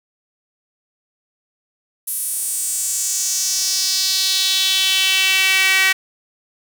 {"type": "tone with high-pass filter sweep", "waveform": "sawtooth", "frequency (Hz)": 380.8, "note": "F#4", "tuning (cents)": 50, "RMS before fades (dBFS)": -18, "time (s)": [2.07, 5.93], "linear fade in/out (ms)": 10, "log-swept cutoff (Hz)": [11000, 2000], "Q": 3.1, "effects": []}